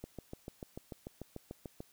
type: click train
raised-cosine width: 2 ms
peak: -29 dBFS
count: 13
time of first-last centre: 0.04-1.805 s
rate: 6.8 Hz
effects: white hiss -66 dBFS RMS until 1.92 s